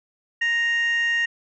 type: tone pair together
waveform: sine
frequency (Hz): 1864.7 / 2794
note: A#6 / F7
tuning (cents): 0 / 0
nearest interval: perfect fifth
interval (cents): 700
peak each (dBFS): -18 / -26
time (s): 0.41-1.26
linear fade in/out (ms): 10
effects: tanh soft clip ceiling -16 dBFS